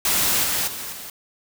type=noise with level steps; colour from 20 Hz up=white; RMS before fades=-20 / -23 / -32 / -36 dBFS; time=0.05-1.1 s; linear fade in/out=2 ms; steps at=0.43 / 0.67 / 0.92 s; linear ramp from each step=10 ms; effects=none